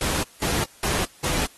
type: noise bursts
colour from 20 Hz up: pink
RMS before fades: -25 dBFS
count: 4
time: 0.01-1.46 s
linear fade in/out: 2 ms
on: 220 ms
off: 190 ms
effects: white hiss -51 dBFS RMS until 1.57 s + AAC 32 kbps